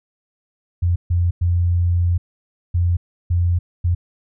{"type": "tone bursts at uneven times", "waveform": "sine", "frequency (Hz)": 87.31, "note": "F2", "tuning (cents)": 0, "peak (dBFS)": -14, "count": 6, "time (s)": [[0.82, 0.96], [1.1, 1.31], [1.41, 2.18], [2.74, 2.97], [3.3, 3.59], [3.84, 3.95]], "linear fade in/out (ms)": 10, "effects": []}